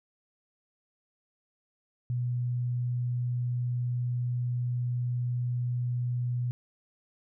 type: tone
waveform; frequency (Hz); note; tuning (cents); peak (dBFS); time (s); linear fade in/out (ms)
sine; 122.6; B2; -12; -27; 2.1-6.51; 0
effects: none